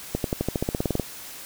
accelerating click train, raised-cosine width 2 ms, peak -10 dBFS, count 14, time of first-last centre 0.15-0.997 s, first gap 92 ms, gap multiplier 0.94, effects white hiss -40 dBFS RMS until 1.45 s

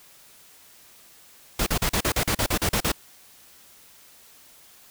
pink noise bursts, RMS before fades -23 dBFS, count 12, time 1.59-2.919 s, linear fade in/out 5 ms, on 75 ms, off 39 ms, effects white hiss -52 dBFS RMS until 4.9 s

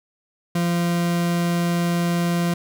40% pulse tone, 172.4 Hz, F3, 22 cents flat, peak -18 dBFS, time 0.55-2.54 s, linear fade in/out 5 ms, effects none

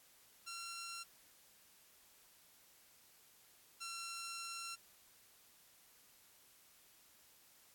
10% pulse tone pair in turn, 1367 / 1359.9 Hz, F6 / F6, -37 / -46 cents, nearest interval unison, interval 9 cents, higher first, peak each -37 / -36 dBFS, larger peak second, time 0.46-1.04 / 3.8-4.76 s, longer second, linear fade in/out 20 ms, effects white hiss -66 dBFS RMS until 7.74 s + AAC 64 kbps

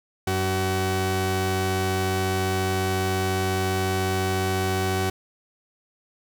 sawtooth tone pair together, 94.35 / 377.4 Hz, F#2 / F#4, +34 / +34 cents, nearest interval 2 octaves, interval 2400 cents, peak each -21 / -20 dBFS, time 0.27-5.1 s, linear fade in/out 5 ms, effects none

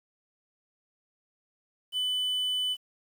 triangle tone with quantisation, 3000 Hz, F#7, 23 cents sharp, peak -25 dBFS, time 1.92-2.77 s, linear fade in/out 50 ms, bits 9, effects none

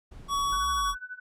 brown noise, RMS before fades -44 dBFS, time 0.11-0.59 s, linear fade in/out 10 ms
square tone, 1127 Hz, C#6, 28 cents sharp, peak -26 dBFS, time 0.28-0.95 s, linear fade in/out 50 ms
triangle linear two-way sweep, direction up then down, 34.25 to 68.4 to 34.25 Hz, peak -34 dBFS, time 0.48-0.97 s, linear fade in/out 50 ms, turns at 0.7 s
sine tone with tremolo, 1496 Hz, F#6, 19 cents sharp, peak -34 dBFS, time 0.52-1.2 s, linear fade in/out 10 ms, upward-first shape sine, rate 12 Hz, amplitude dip 90%
effects low-pass 11000 Hz 12 dB/octave

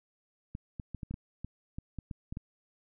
clicks, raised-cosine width 5 ms, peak -26 dBFS, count 12, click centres 0.551 / 0.798 / 0.947 / 1.032 / 1.11 / 1.141 / 1.446 / 1.785 / 1.987 / 2.112 / 2.325 / 2.371 s, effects none

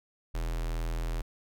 square tone with notch filter, 41 Hz, E1, 9 cents flat, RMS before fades -32 dBFS, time 0.34-1.22 s, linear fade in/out 10 ms, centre 180 Hz, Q 1.5, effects none

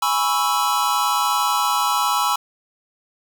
square chord, C# minor seventh, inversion second, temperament equal, 830.6 / 987.8 / 1108.7 / 1318.5 Hz, G#5 / B5 / C#6 / E6, 0 / 0 / 0 / 0 cents, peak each -25 / -23 / -25 / -23 dBFS, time 0.02-2.36 s, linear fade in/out 5 ms, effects none

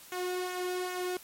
sawtooth tone with flanger, 363.2 Hz, F#4, 32 cents flat, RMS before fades -34 dBFS, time 0.12-1.17 s, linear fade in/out 2 ms, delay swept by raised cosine 0.21 to 1.81 ms, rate 2.5 Hz, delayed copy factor -0.5, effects white hiss -52 dBFS RMS until 1.23 s + MP3 64 kbps

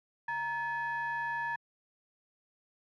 triangle ring-modulated tone, 395.7 Hz, G4, 16 cents sharp, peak -27 dBFS, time 0.28-1.56 s, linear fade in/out 5 ms, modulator 1330 Hz, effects high-pass 150 Hz 12 dB/octave

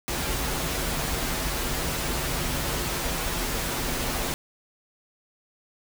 pink noise with comb filter, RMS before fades -28 dBFS, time 0.08-4.34 s, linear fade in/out 0 ms, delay 9.8 ms, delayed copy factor -0.55, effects none

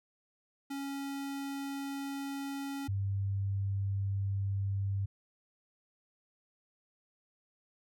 square / sine tone pair in turn, 277.2 / 98.54 Hz, C#4 / G2, 0 / +10 cents, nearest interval octave + tritone, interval 1790 cents, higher first, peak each -37 / -30 dBFS, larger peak second, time 0.7-2.88 / 2.88-5.06 s, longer neither, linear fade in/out 10 ms, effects none

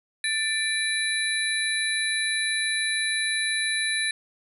sine tone cluster, 1774 / 2347 / 3953 / 10180 Hz, A6 / D7 / B7 / D#9, +14 / -2 / +1 / +39 cents, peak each -28 / -30 / -28 / -30 dBFS, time 0.24-4.11 s, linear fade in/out 2 ms, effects none

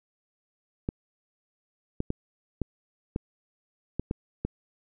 clicks, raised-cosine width 3 ms, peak -15 dBFS, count 8, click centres 0.889 / 2.004 / 2.104 / 2.617 / 3.161 / 3.996 / 4.111 / 4.45 s, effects none

